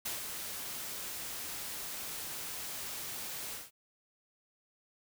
white noise with ADSR envelope, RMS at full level -36 dBFS, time 0.05-3.71 s, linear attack 9 ms, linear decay 140 ms, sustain -5 dB, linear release 180 ms, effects none

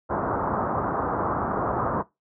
white low-pass noise, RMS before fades -26 dBFS, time 0.09-2.03 s, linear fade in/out 20 ms, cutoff 1300 Hz, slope 48 dB/octave, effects noise-tail reverb RT60 0.2 s tail -20 dB re dry + high-pass 60 Hz 12 dB/octave

